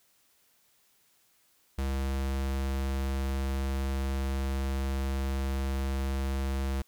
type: tone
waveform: square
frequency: 67.4 Hz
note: C#2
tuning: 48 cents flat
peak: -29 dBFS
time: 1.78-6.82 s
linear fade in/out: 5 ms
effects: white hiss -67 dBFS RMS until 6.87 s